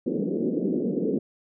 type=band-pass noise; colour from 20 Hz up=pink; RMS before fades=-26 dBFS; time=0.06-1.19 s; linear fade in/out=5 ms; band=180 to 480 Hz; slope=48 dB/octave; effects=none